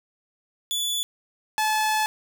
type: tone pair in turn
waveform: sawtooth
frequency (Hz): 3452 / 863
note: A7 / A5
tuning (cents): -34 / -34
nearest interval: 2 octaves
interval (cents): 2400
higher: first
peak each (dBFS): -21 / -17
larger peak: second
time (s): 0.71-1.03 / 1.58-2.06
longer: second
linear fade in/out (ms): 0
effects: none